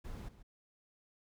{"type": "noise with echo", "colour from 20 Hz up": "brown", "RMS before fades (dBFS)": -44, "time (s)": [0.04, 0.29], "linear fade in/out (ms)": 10, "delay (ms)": 140, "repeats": 1, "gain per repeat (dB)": -13, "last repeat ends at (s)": 0.43, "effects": []}